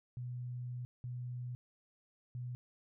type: tone bursts at uneven times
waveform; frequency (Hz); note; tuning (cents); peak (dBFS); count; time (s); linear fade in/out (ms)
sine; 123.47; B2; 0; -39; 3; 0.17-0.85 / 1.04-1.55 / 2.35-2.55; 0
effects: none